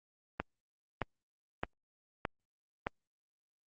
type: click train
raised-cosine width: 0.5 ms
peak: -17 dBFS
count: 5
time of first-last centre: 0.4-2.869 s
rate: 1.62 Hz
effects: Opus 32 kbps